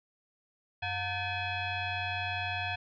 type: tone with frequency modulation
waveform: sine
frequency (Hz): 909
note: A#5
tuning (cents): -44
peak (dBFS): -31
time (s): 0.82-2.76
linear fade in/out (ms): 10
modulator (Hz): 815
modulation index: 2.9
effects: none